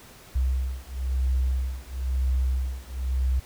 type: beating tone pair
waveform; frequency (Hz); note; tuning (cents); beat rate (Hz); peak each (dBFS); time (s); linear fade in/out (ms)
sine; 64 / 65; C2 / C2; -38 / -11; 1; -26 / -26; 0.35-3.4; 10
effects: pink hiss -49 dBFS RMS until 3.45 s